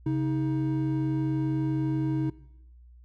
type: tone pair together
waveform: triangle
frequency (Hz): 135.8 / 315.4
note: C#3 / D#4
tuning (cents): -35 / +24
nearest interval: octave + minor third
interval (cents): 1459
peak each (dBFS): -25 / -25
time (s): 0.06-2.3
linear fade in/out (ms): 5
effects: noise-tail reverb RT60 0.9 s tail -21 dB re dry + added 60 Hz sine -49 dBFS peak until 3.04 s